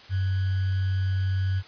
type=tone with sample-and-hold; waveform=sine; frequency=95 Hz; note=F#2; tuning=46 cents sharp; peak=-22 dBFS; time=0.09-1.63 s; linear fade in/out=50 ms; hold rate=1575 Hz; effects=white hiss -48 dBFS RMS until 1.67 s + resampled to 11025 Hz